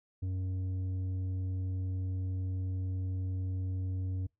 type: tone with tanh clipping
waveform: sine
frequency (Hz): 93.1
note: F#2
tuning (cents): +11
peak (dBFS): -33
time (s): 0.22-4.27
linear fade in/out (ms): 10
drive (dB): 7
effects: noise-tail reverb RT60 0.2 s tail -26 dB re dry